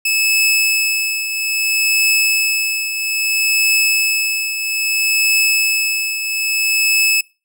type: tone with tremolo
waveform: sawtooth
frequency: 2603 Hz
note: E7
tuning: 22 cents flat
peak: -8 dBFS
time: 0.05-7.21 s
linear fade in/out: 5 ms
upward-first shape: triangle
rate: 0.61 Hz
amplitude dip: 65%
effects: noise-tail reverb RT60 0.3 s tail -23 dB re dry